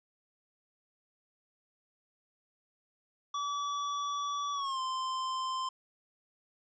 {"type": "tone with pitch glide", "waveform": "square", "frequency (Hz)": [1148, 1040.6], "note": ["D6", "C6"], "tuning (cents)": [-40, -10], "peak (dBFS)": -33, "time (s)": [3.34, 5.69], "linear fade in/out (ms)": 5, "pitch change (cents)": -170, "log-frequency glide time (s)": [4.53, 4.8], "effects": ["resampled to 16000 Hz", "12-bit"]}